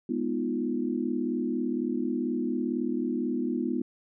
sine chord, F half-diminished seventh, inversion first, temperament equal, 207.7 / 246.9 / 311.1 / 349.2 Hz, Ab3 / Cb4 / Eb4 / F4, 0 / 0 / 0 / 0 cents, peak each -35 / -29 / -33 / -33 dBFS, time 0.09-3.82 s, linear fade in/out 5 ms, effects none

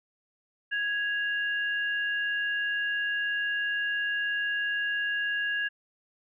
sine tone pair together, 1661 / 2797 Hz, G#6 / F7, 0 / +2 cents, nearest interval major sixth, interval 902 cents, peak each -27 / -35 dBFS, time 0.71-5.69 s, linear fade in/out 20 ms, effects none

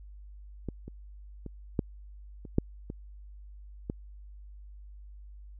clicks, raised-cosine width 3 ms, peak -21 / -29 / -27 / -13 / -30 / -10 / -24 / -19 dBFS, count 8, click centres 0.687 / 0.88 / 1.463 / 1.792 / 2.452 / 2.584 / 2.901 / 3.899 s, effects added 50 Hz sine -45 dBFS peak until 5.59 s

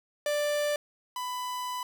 45% pulse tone pair in turn, 589 / 996.6 Hz, D5 / B5, +5 / +15 cents, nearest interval major sixth, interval 910 cents, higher second, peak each -26 / -32 dBFS, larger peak first, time 0.26-0.76 / 1.16-1.83 s, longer second, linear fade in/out 2 ms, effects none

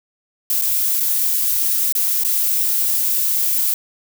violet noise with dropouts, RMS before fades -18 dBFS, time 0.5-3.74 s, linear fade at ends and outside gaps 2 ms, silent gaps 0.614-0.62 / 1-1.004 / 1.925-1.951 / 2.237-2.247 s, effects none

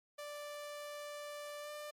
sawtooth tone with pitch glide, 587.3 to 595.2 Hz, D5 to D5, 0 to +23 cents, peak -40 dBFS, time 0.18-1.91 s, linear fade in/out 10 ms, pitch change +23 cents, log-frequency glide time 1.61-1.7 s, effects MP3 64 kbps

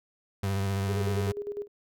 35% pulse tone with vibrato, 98 Hz, G2, in tune, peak -25 dBFS, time 0.43-1.32 s, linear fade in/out 5 ms, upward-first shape sine, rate 15 Hz, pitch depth 31 cents each way
sine tone with tremolo, 409.9 Hz, G#4, 23 cents flat, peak -30 dBFS, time 0.87-1.68 s, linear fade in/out 50 ms, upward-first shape square, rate 10 Hz, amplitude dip 65%
effects none

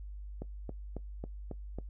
click train, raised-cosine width 2 ms, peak -26 dBFS, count 6, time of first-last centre 0.42-1.786 s, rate 3.66 Hz, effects noise-tail reverb RT60 0.1 s tail -18 dB re dry + added 50 Hz sine -41 dBFS peak until 1.89 s

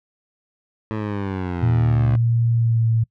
15% pulse linear sweep, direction down, 110 to 67 Hz, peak -17 dBFS, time 0.91-2.16 s, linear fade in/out 0 ms
sine tone with pitch glide, 116.54 to 113.48 Hz, A#2 to A#2, 0 to -46 cents, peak -15 dBFS, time 1.62-3.04 s, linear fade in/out 10 ms, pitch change -46 cents, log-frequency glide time 2.52-2.89 s
effects noise-tail reverb RT60 0.1 s tail -24 dB re dry + low-pass 2000 Hz 12 dB/octave

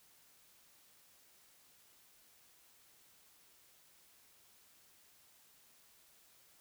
silence, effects white hiss -66 dBFS RMS until 6.6 s

